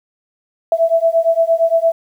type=beating tone pair; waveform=sine; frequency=657 / 665.7 Hz; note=E5 / E5; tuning=-6 / +17 cents; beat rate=8.7 Hz; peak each=-14 dBFS; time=0.72-1.92 s; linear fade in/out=2 ms; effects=8-bit